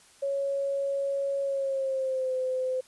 sine tone with pitch glide, 554.4 to 514.3 Hz, C#5 to C5, 0 to -30 cents, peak -26 dBFS, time 0.22-2.81 s, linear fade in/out 10 ms, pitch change -130 cents, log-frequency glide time 1.42-2.34 s, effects white hiss -57 dBFS RMS until 2.87 s + resampled to 24000 Hz

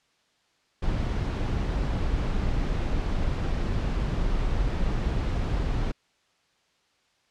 brown noise, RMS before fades -26 dBFS, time 0.82-5.92 s, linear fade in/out 10 ms, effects white hiss -67 dBFS RMS until 7.3 s + low-pass 5000 Hz 12 dB/octave

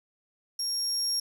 35% pulse tone with level ramp, 5570 Hz, F8, 5 cents flat, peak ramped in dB -26 to -23 dBFS, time 0.59-1.2 s, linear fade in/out 5 ms, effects none

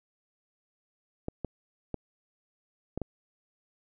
clicks, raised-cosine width 2 ms, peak -19 dBFS, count 5, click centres 1.284 / 1.447 / 1.943 / 2.976 / 3.017 s, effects none

